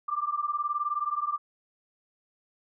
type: beating tone pair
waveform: sine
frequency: 1174.7 / 1193.7 Hz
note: D6 / D6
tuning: 0 / +28 cents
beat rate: 19 Hz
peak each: -30 dBFS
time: 0.08-1.38 s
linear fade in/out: 10 ms
effects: none